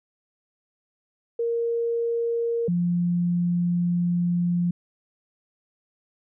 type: tone pair in turn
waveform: sine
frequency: 466.2 / 174.63 Hz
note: A#4 / F3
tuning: 0 / 0 cents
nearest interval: octave + perfect fourth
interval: 1700 cents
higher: first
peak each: -22 / -20 dBFS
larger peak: second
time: 1.39-2.68 / 2.68-4.71 s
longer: second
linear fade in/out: 5 ms
effects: none